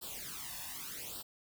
white noise with flanger, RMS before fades -44 dBFS, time 0.01-1.23 s, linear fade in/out 20 ms, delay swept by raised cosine 0.23 to 1.14 ms, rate 0.85 Hz, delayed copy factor +0.8, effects none

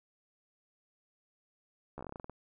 slowing click train, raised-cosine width 1 ms, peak -29 dBFS, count 12, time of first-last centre 1.98-2.297 s, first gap 13 ms, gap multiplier 1.15, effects none

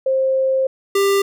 sine / square tone pair in turn, 529 / 396.3 Hz, C5 / G4, +19 / +19 cents, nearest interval perfect fourth, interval 500 cents, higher first, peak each -14 dBFS, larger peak neither, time 0.06-0.67 / 0.95-1.22 s, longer first, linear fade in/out 5 ms, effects none

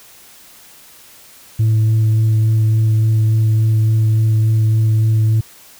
sine tone with vibrato, 110 Hz, A2, in tune, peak -8 dBFS, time 1.59-5.41 s, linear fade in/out 10 ms, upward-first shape sine, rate 3.5 Hz, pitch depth 11 cents each way, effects tanh soft clip ceiling -9 dBFS + white hiss -43 dBFS RMS until 5.79 s

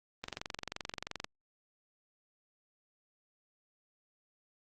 click train, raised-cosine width 0.2 ms, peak -20 dBFS, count 24, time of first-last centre 0.24-1.244 s, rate 22.9 Hz, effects Opus 32 kbps

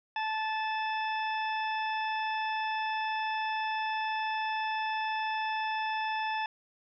harmonic tone, 873 Hz, A5, 14 cents flat, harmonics 1 / 2 / 3 / 4 / 6, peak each -31 / -37 / -39 / -44 / -48 dBFS, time 0.16-6.46 s, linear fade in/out 2 ms, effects none

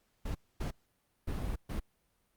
brown noise bursts at uneven times, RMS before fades -35 dBFS, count 4, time 0.25-0.35 / 0.6-0.71 / 1.27-1.56 / 1.69-1.8 s, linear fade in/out 10 ms, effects pink hiss -75 dBFS RMS until 2.36 s + Opus 48 kbps

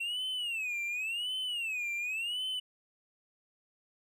triangle tone with vibrato, 2690 Hz, E7, 34 cents sharp, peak -31 dBFS, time 0-2.6 s, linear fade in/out 10 ms, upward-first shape sine, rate 0.91 Hz, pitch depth 220 cents each way, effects none

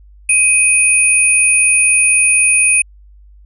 sine tone pair together, 2514 / 9492 Hz, D#7 / D9, +17 / +17 cents, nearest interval octave + major seventh, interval 2300 cents, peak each -11 dBFS, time 0.29-2.82 s, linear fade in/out 5 ms, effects added 50 Hz sine -39 dBFS peak until 3.45 s

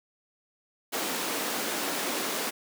pink high-pass noise, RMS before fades -31 dBFS, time 0.92-2.51 s, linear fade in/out 20 ms, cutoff 240 Hz, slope 24 dB/octave, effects none

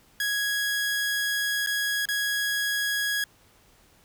sawtooth tone with dropouts, 1661.2 Hz, G#6, in tune, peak -21 dBFS, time 0.2-3.24 s, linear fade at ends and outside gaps 2 ms, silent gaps 1.663-1.671 / 2.055-2.087 s, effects pink hiss -59 dBFS RMS until 4.04 s

